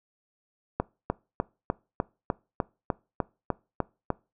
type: click train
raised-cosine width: 1 ms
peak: -11 dBFS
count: 12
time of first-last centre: 0.8-4.103 s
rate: 3.33 Hz
effects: noise-tail reverb RT60 0.3 s tail -23 dB re dry